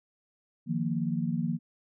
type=chord; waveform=sine; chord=Eb suspended second; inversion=none; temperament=equal; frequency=155.56 / 174.61 / 233.1 Hz; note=Eb3 / F3 / Bb3; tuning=0 / 0 / 0 cents; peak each=-32 / -31 / -31 dBFS; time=0.66-1.59 s; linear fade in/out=50 ms; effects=none